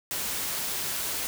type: noise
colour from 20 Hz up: white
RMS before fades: -31 dBFS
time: 0.11-1.27 s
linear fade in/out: 0 ms
effects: none